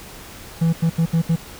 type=tone bursts at uneven times; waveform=triangle; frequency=164.81 Hz; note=E3; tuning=in tune; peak=-12 dBFS; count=5; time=0.61-0.73 / 0.82-0.9 / 0.98-1.06 / 1.13-1.22 / 1.29-1.36 s; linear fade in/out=10 ms; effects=pink hiss -39 dBFS RMS until 1.59 s